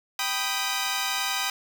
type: chord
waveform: 10% pulse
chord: G augmented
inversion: none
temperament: equal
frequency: 784 / 987.8 / 1244.5 Hz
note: G5 / B5 / D#6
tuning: 0 / 0 / 0 cents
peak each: -22 dBFS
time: 0.19-1.5 s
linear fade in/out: 2 ms
effects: 7-bit